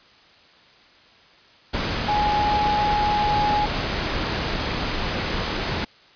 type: tone in noise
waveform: sine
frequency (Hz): 836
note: G#5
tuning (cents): +11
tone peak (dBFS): -19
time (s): 2.08-3.66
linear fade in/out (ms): 10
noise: pink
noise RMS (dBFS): -25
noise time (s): 1.73-5.85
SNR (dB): +3
effects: white hiss -52 dBFS RMS until 6.15 s + resampled to 11025 Hz